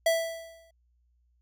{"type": "tone with exponential decay", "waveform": "square", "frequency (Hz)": 659.3, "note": "E5", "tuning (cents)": 0, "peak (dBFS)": -20, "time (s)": [0.06, 0.71], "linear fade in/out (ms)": 5, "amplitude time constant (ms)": 140, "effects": ["added 60 Hz sine -65 dBFS peak until 1.41 s"]}